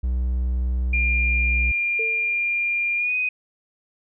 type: tone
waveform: triangle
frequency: 62.2 Hz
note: B1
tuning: 13 cents sharp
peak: -18 dBFS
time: 0.03-1.72 s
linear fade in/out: 10 ms
type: tone with pitch glide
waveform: sine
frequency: 2400 to 2499 Hz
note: D7 to D#7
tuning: +37 to +7 cents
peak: -20 dBFS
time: 0.93-3.29 s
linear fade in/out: 5 ms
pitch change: +70 cents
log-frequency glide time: 2.97-3.15 s
type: tone with exponential decay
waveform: sine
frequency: 449.8 Hz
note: A4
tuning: 38 cents sharp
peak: -26 dBFS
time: 1.99-2.5 s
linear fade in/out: 5 ms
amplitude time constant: 110 ms
effects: none